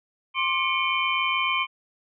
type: tone cluster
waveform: sine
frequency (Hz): 1058 / 1165 / 2218 / 2387 / 3079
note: C6 / D6 / C#7 / D7 / G7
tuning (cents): +19 / -14 / 0 / +28 / -32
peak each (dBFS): -26 / -33 / -29 / -27 / -29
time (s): 0.34-1.67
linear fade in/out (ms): 50
effects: none